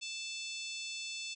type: harmonic tone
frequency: 880 Hz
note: A5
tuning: in tune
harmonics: 3 / 4 / 5 / 6 / 7 / 8 / 9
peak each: -43 / -45 / -47 / -49 / -50 / -51 / -52 dBFS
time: 0.01-1.35 s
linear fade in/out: 20 ms
effects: none